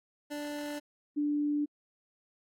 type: tone pair in turn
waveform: 25% pulse / sine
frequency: 293.7 / 293.7 Hz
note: D4 / D4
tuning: 0 / 0 cents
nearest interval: unison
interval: 0 cents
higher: neither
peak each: -32 / -27 dBFS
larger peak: second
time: 0.3-0.8 / 1.16-1.66 s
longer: neither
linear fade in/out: 20 ms
effects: AAC 48 kbps